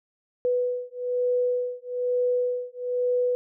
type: beating tone pair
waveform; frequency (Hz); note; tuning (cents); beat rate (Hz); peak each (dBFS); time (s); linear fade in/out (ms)
sine; 493.9 / 495; B4 / B4; 0 / +4; 1.1; -26; 0.45-3.35; 0
effects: none